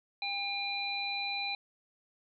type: harmonic tone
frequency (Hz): 802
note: G5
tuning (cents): +39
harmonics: 1 / 3 / 5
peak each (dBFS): -39 / -36 / -36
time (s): 0.22-1.55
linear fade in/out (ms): 2
effects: none